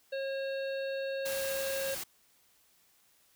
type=harmonic tone; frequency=542 Hz; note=C#5; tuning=39 cents flat; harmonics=1 / 3 / 5 / 7 / 8; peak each=-33 / -43 / -47 / -50 / -51 dBFS; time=0.12-1.95 s; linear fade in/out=10 ms
type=noise; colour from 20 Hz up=white; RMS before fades=-39 dBFS; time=1.25-2.04 s; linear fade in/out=10 ms
effects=white hiss -67 dBFS RMS until 3.35 s